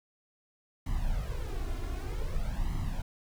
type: noise with flanger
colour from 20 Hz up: brown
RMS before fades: -32 dBFS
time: 0.86-3.02 s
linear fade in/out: 5 ms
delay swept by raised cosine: 0.98 to 2.88 ms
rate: 0.53 Hz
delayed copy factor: +0.8
effects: none